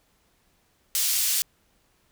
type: high-pass noise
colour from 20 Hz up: pink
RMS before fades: -24 dBFS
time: 0.95-1.42 s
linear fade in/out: 0 ms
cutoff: 4700 Hz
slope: 12 dB/octave
effects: pink hiss -66 dBFS RMS until 2.11 s